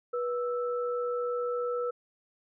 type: tone pair together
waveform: sine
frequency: 486.9 / 1318.5 Hz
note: B4 / E6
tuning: -25 / 0 cents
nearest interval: octave + perfect fourth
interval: 1725 cents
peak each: -29 / -36 dBFS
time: 0.13-1.91 s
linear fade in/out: 10 ms
effects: none